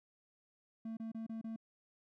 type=tone bursts; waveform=triangle; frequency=224.3 Hz; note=A3; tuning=34 cents sharp; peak=-38 dBFS; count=5; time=0.85-1.562 s; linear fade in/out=5 ms; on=120 ms; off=28 ms; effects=none